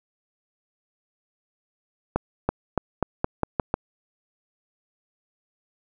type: accelerating click train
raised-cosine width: 1 ms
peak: -7 dBFS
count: 8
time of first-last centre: 2.16-3.741 s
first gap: 330 ms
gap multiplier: 0.87
effects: none